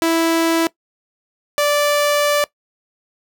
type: tone pair in turn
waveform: sawtooth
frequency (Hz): 329.6 / 584.9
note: E4 / D5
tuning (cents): 0 / -7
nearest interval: minor seventh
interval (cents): 993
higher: second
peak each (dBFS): -10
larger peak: neither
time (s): 0.02-0.67 / 1.58-2.44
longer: second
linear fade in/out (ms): 0
effects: noise-tail reverb RT60 0.1 s tail -20 dB re dry